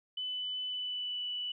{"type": "tone with pitch glide", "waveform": "sine", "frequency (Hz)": [3001, 2965], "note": ["F#7", "F#7"], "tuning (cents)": [24, 3], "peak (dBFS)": -34, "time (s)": [0.17, 1.52], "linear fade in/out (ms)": 5, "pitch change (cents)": -21, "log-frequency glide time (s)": [0.63, 1.25], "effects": []}